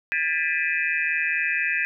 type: tone cluster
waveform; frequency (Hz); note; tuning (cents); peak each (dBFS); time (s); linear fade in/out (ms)
sine; 1618 / 1762 / 1981 / 2399 / 2564; G#6 / A6 / B6 / D7 / E7; -46 / +2 / +5 / +36 / -49; -28; 0.12-1.85; 0
effects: none